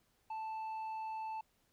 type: tone with tanh clipping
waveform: triangle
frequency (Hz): 880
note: A5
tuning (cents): 0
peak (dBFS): -40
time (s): 0.3-1.41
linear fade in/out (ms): 5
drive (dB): 9
effects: pink hiss -75 dBFS RMS until 1.72 s